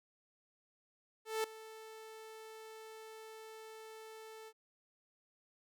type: tone with ADSR envelope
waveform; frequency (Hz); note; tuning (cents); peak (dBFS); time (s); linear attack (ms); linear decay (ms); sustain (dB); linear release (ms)
sawtooth; 440.4; A4; +2; -28; 1.25-4.53; 190; 3; -18; 56
effects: none